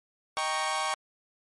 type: chord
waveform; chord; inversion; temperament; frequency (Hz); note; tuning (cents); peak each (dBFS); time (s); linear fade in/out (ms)
sawtooth; Eb dominant seventh; none; equal; 622.3 / 784 / 932.3 / 1108.7; Eb5 / G5 / Bb5 / Db6; 0 / 0 / 0 / 0; -33 / -29 / -31 / -27; 0.37-0.94; 0
effects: MP3 48 kbps